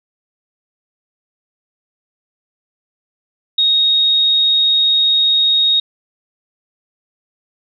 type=tone; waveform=sine; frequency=3745 Hz; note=A#7; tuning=7 cents sharp; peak=-10 dBFS; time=3.58-5.8 s; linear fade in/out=5 ms; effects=none